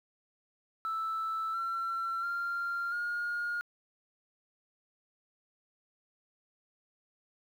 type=tone with pitch steps; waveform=sine; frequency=1318.5 / 1353.2 / 1388.9 / 1425.4 Hz; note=E6 / E6 / F6 / F6; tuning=0 / +45 / -10 / +35 cents; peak=-30 dBFS; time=0.85-3.61 s; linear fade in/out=0 ms; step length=690 ms; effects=tanh soft clip ceiling -28 dBFS + 10-bit